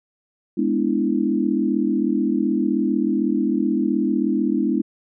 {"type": "chord", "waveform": "sine", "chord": "E dominant seventh", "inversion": "first", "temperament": "equal", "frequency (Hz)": [207.7, 246.9, 293.7, 329.6], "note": ["G#3", "B3", "D4", "E4"], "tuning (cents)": [0, 0, 0, 0], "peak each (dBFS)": -23, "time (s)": [0.57, 4.82], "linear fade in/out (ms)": 10, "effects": []}